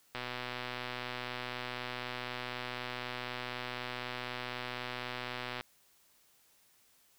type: click train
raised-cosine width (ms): 0.3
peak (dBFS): -22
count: 678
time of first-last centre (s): 0.15-5.61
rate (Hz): 124
effects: white hiss -67 dBFS RMS until 7.18 s